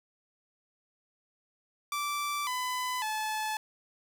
sawtooth tone with pitch steps, 1167 / 1004.3 / 864.2 Hz, D6 / B5 / A5, -11 / +29 / -31 cents, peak -27 dBFS, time 1.92-3.57 s, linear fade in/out 2 ms, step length 550 ms, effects 10-bit

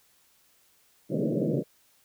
pink band-pass noise, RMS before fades -27 dBFS, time 1.09-1.64 s, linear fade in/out 50 ms, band 130 to 600 Hz, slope 96 dB/octave, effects white hiss -64 dBFS RMS until 2.04 s

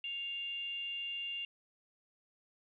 sine tone with frequency modulation, 2794 Hz, F7, in tune, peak -37 dBFS, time 0.04-1.45 s, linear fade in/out 2 ms, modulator 610 Hz, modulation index 0.26, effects 13-bit

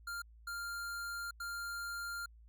square tone bursts at uneven times, 1396.9 Hz, F6, in tune, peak -40 dBFS, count 3, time 0.07-0.22 / 0.47-1.31 / 1.4-2.26 s, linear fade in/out 5 ms, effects added 56 Hz sine -56 dBFS peak until 2.48 s

